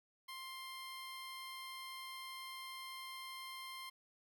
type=tone; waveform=15% pulse; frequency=1053 Hz; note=C6; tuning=11 cents sharp; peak=-40 dBFS; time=0.28-3.9 s; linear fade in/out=10 ms; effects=none